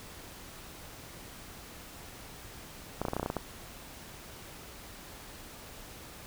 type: clicks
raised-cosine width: 1 ms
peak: -17 dBFS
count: 10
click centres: 3.016 / 3.052 / 3.084 / 3.134 / 3.166 / 3.197 / 3.23 / 3.261 / 3.301 / 3.367 s
effects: pink hiss -48 dBFS RMS until 6.26 s